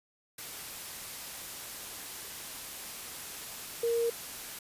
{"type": "tone in noise", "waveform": "sine", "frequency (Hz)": 466.2, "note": "A#4", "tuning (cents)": 0, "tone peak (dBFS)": -26, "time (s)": [3.83, 4.1], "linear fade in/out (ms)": 5, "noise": "white", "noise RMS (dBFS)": -42, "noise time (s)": [0.38, 4.59], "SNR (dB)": 13, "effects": ["resampled to 32000 Hz"]}